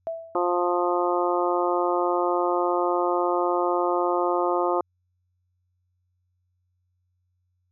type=tone with exponential decay; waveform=sine; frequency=659.3 Hz; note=E5; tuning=in tune; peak=-24 dBFS; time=0.07-0.53 s; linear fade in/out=0 ms; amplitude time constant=100 ms
type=harmonic tone; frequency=176.4 Hz; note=F3; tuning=18 cents sharp; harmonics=2 / 3 / 4 / 5 / 6 / 7; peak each=-25 / -27 / -28 / -29 / -30 / -30 dBFS; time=0.35-4.81 s; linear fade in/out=2 ms
effects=added 90 Hz sine -69 dBFS peak until 7.71 s